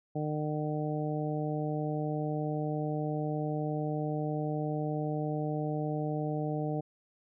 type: harmonic tone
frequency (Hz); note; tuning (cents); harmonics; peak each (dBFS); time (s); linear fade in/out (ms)
151.6; D#3; -45; 1 / 2 / 3 / 4 / 5; -33 / -36 / -38 / -39 / -40; 0.15-6.81; 10
effects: none